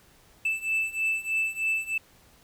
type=beating tone pair; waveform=triangle; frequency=2637 / 2640.2 Hz; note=E7 / E7; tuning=0 / +2 cents; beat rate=3.2 Hz; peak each=-28 / -26 dBFS; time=0.45-1.98 s; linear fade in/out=5 ms; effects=pink hiss -58 dBFS RMS until 2.43 s